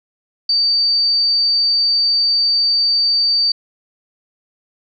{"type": "tone", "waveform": "sine", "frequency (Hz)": 4614, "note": "D8", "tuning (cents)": -31, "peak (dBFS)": -12, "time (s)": [0.49, 3.52], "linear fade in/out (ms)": 5, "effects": []}